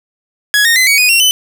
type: tone with pitch steps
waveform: sawtooth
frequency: 1675 / 1847.8 / 2038 / 2249 / 2481 / 2737 / 3019 Hz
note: G#6 / A#6 / C7 / C#7 / D#7 / F7 / F#7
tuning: +14 / -16 / -46 / +24 / -6 / -36 / +34 cents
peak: -4 dBFS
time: 0.54-1.31 s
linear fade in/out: 0 ms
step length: 110 ms
effects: none